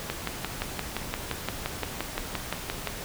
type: click train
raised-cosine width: 0.3 ms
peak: -12 dBFS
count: 17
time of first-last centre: 0.1-2.873 s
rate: 5.77 Hz
effects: pink hiss -37 dBFS RMS until 3.04 s